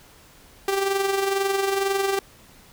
sawtooth tone with amplitude modulation, 392 Hz, G4, in tune, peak -15 dBFS, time 0.68-2.19 s, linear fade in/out 2 ms, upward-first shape sine, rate 22.1 Hz, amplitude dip 50%, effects pink hiss -51 dBFS RMS until 2.72 s

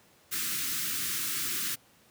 white band-stop noise, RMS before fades -32 dBFS, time 0.31-1.76 s, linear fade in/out 20 ms, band 380 to 1200 Hz, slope 48 dB/octave, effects pink hiss -61 dBFS RMS until 2.1 s + high-pass 100 Hz 12 dB/octave

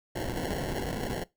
violet noise with sample-and-hold, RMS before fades -33 dBFS, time 0.15-1.24 s, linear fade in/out 10 ms, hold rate 1225 Hz, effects noise-tail reverb RT60 0.2 s tail -21 dB re dry

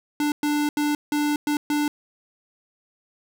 square tone bursts at uneven times, 295.2 Hz, D4, 9 cents sharp, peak -21 dBFS, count 6, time 0.2-0.32 / 0.43-0.69 / 0.77-0.95 / 1.12-1.36 / 1.47-1.57 / 1.7-1.88 s, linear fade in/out 2 ms, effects none

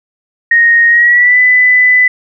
sine tone with pitch glide, 1864.7 to 1998.5 Hz, A#6 to B6, 0 to +20 cents, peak -4 dBFS, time 0.51-2.08 s, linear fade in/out 5 ms, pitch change +120 cents, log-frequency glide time 0.88-1.39 s, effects none

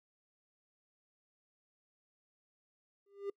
triangle tone with exponential growth, 400.2 Hz, G4, 36 cents sharp, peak -31 dBFS, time 3.06-3.3 s, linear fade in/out 5 ms, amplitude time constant 52 ms, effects noise-tail reverb RT60 0.1 s tail -26 dB re dry

